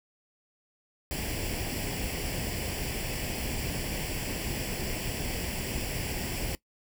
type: noise with comb filter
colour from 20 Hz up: pink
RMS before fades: -33 dBFS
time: 1.11-6.55 s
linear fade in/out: 0 ms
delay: 0.39 ms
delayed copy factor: +0.7
effects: noise-tail reverb RT60 0.1 s tail -20 dB re dry